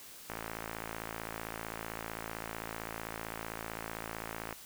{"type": "click train", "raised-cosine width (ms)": 0.5, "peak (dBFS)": -23, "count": 236, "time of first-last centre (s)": [0.3, 4.527], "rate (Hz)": 55.6, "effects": ["white hiss -51 dBFS RMS until 4.65 s"]}